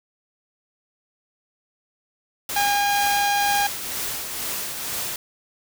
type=noise with tremolo; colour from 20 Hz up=white; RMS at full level=-27 dBFS; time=2.49-5.16 s; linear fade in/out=2 ms; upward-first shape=triangle; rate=2.1 Hz; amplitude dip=45%
type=harmonic tone; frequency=812 Hz; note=G#5; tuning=39 cents flat; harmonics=1 / 2 / 3 / 4 / 5 / 6 / 7 / 8; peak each=-20 / -26 / -30 / -32 / -34 / -36 / -37 / -38 dBFS; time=2.56-3.67 s; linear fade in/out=5 ms
effects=none